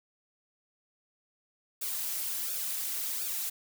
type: noise with flanger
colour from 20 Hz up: blue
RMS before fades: -34 dBFS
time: 1.81-3.5 s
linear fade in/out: 10 ms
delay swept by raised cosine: 0.97 to 4.27 ms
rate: 1.4 Hz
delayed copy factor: -0.85
effects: none